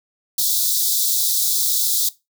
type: high-pass noise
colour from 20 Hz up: white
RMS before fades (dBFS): -19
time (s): 0.38-2.09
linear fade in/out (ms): 5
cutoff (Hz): 3500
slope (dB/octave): 96
effects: noise-tail reverb RT60 0.2 s tail -17 dB re dry